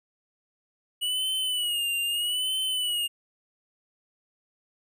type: tone with vibrato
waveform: square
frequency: 2922 Hz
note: F#7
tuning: 22 cents flat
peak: -26 dBFS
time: 1.01-3.08 s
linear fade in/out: 20 ms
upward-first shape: sine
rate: 0.79 Hz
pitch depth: 82 cents each way
effects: none